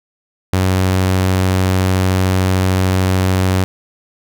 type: tone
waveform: sawtooth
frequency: 93.5 Hz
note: F#2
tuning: 19 cents sharp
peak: -8 dBFS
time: 0.53-3.64 s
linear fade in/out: 0 ms
effects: none

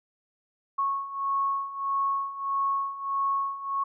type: beating tone pair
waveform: sine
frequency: 1100 / 1101.6 Hz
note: C#6 / C#6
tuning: -14 / -11 cents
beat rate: 1.6 Hz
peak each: -31 / -27 dBFS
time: 0.78-3.84 s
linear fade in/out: 10 ms
effects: none

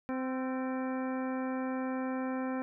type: harmonic tone with a mistuned harmonic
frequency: 259.2 Hz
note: C4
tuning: 16 cents flat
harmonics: 1 / 2 / 3 / 4 / 5 / 6 / 7 / 9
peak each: -33 / -39 / -43 / -45 / -47 / -49 / -50 / -52 dBFS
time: 0.09-2.62 s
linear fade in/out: 0 ms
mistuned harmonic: 5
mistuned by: +46 cents
effects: none

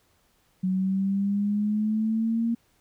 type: exponential sweep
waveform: sine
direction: up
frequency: 185 to 233.1 Hz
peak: -22 dBFS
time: 0.63-2.55 s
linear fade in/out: 10 ms
effects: pink hiss -66 dBFS RMS until 2.8 s

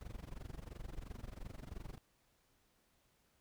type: noise with amplitude modulation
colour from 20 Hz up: brown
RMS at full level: -44 dBFS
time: 0.01-1.98 s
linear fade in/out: 0 ms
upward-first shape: sine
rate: 22.9 Hz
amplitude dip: 95%
effects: pink hiss -75 dBFS RMS until 3.4 s

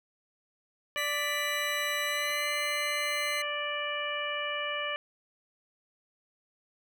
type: harmonic tone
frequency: 587.3 Hz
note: D5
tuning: in tune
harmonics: 1 / 2 / 3 / 4 / 5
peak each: -37 / -37 / -37 / -37 / -37 dBFS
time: 0.96-4.96 s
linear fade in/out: 0 ms
type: tone with pitch glide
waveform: sawtooth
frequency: 1986 to 2057 Hz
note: B6 to C7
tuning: +9 to -30 cents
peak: -29 dBFS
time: 0.97-3.42 s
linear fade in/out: 5 ms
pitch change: +61 cents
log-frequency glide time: 2.04-2.48 s
type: clicks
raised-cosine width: 0.3 ms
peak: -35 dBFS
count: 2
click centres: 2.298 / 2.311 s
effects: none

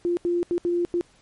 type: tone bursts at uneven times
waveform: sine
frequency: 348 Hz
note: F4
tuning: 6 cents flat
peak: -20 dBFS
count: 5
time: 0.05-0.17 / 0.25-0.43 / 0.51-0.58 / 0.65-0.85 / 0.94-1.01 s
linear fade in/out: 0 ms
effects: pink hiss -58 dBFS RMS until 1.21 s + MP3 48 kbps

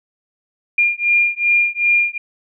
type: beating tone pair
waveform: sine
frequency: 2406 / 2408.6 Hz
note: D7 / D7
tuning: +41 / +43 cents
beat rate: 2.6 Hz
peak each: -16 dBFS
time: 0.78-2.18 s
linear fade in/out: 5 ms
effects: none

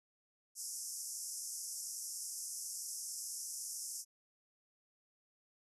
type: band-pass noise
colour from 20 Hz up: pink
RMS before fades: -44 dBFS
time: 0.55-4.05 s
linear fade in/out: 50 ms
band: 5200 to 12000 Hz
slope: 96 dB/octave
effects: none

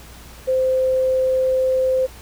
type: tone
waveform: sine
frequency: 519 Hz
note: C5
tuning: 14 cents flat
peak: -15 dBFS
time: 0.47-2.07 s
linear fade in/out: 20 ms
effects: added 60 Hz sine -42 dBFS peak until 2.21 s + pink hiss -43 dBFS RMS until 2.21 s

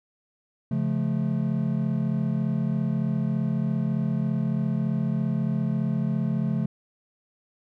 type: chord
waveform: triangle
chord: Db augmented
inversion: none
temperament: just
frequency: 138.59 / 173.24 / 216.5 Hz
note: Db3 / F3 / A3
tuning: 0 / -14 / -28 cents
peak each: -25 / -26 / -25 dBFS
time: 0.71-6.66 s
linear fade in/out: 5 ms
effects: none

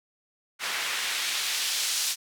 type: noise with band-pass filter sweep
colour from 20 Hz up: white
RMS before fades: -29 dBFS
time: 0.59-2.16 s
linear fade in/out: 50 ms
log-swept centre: 1800 to 5200 Hz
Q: 0.93
effects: none

